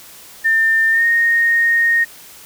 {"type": "tone with pitch glide", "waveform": "sine", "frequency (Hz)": [1800, 1854.9], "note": ["A6", "A#6"], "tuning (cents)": [39, -9], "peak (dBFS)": -11, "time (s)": [0.44, 2.05], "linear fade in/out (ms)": 20, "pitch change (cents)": 52, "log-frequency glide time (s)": [0.91, 1.05], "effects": ["white hiss -40 dBFS RMS until 2.45 s"]}